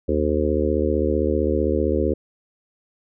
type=harmonic tone; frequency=75.5 Hz; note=D2; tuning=48 cents sharp; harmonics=1 / 3 / 4 / 5 / 6 / 7; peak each=-24 / -27 / -25 / -24 / -25 / -26 dBFS; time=0.08-2.14 s; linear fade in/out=10 ms; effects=none

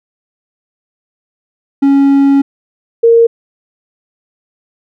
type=tone pair in turn; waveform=triangle / sine; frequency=277.2 / 462.6 Hz; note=C#4 / A#4; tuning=0 / -13 cents; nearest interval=major sixth; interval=887 cents; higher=second; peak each=-3 dBFS; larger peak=neither; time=1.82-2.42 / 3.03-3.27 s; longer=first; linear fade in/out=10 ms; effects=none

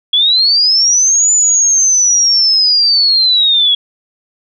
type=linear two-way sweep; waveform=sine; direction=up then down; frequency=3322 to 7040 to 3322 Hz; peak=-7 dBFS; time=0.13-3.75 s; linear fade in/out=5 ms; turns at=1.32 s; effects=none

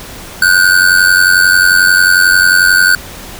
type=ring-modulated tone; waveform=square; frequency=1499 Hz; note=F#6; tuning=22 cents sharp; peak=-3 dBFS; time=0.42-2.95 s; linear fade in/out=2 ms; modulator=45.6 Hz; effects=pink hiss -29 dBFS RMS until 3.39 s

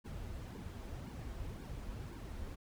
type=noise with flanger; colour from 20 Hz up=brown; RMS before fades=-45 dBFS; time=0.04-2.56 s; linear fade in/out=20 ms; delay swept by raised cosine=1.5 to 7 ms; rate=1.9 Hz; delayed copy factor=-0.7; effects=none

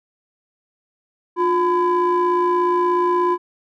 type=ring-modulated tone; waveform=triangle; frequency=326.8 Hz; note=E4; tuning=15 cents flat; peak=-10 dBFS; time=1.36-3.38 s; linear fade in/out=50 ms; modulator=682 Hz; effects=none

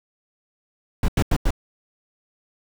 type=noise bursts; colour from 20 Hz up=brown; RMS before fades=-18 dBFS; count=4; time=1.03-1.506 s; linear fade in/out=2 ms; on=53 ms; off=88 ms; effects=none

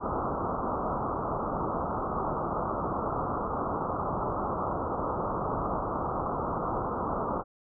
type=low-pass noise; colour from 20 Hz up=white; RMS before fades=-31 dBFS; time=0-7.44 s; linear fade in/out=50 ms; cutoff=1300 Hz; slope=96 dB/octave; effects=none

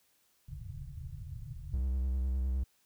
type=low-pass noise; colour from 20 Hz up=white; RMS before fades=-43 dBFS; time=0.48-1.79 s; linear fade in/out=5 ms; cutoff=150 Hz; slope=96 dB/octave
type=tone with vibrato; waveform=triangle; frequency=64.6 Hz; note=C2; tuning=21 cents flat; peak=-27 dBFS; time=1.73-2.64 s; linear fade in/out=10 ms; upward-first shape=square; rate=9.8 Hz; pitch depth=44 cents each way
effects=white hiss -71 dBFS RMS until 2.85 s

